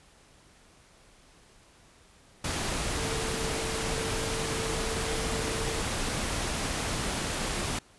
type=tone in noise; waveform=sine; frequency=447.9 Hz; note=A4; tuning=31 cents sharp; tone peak=-36 dBFS; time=2.97-5.82 s; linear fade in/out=5 ms; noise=pink; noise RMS=-31 dBFS; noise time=2.44-7.79 s; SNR=-8 dB; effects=pink hiss -58 dBFS RMS until 7.98 s + resampled to 24000 Hz